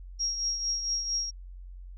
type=tone with tremolo; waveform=sine; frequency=5600 Hz; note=F8; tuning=4 cents sharp; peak=-25 dBFS; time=0.19-1.31 s; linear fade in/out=20 ms; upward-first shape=triangle; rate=4.4 Hz; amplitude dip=60%; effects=added 45 Hz sine -41 dBFS peak until 1.97 s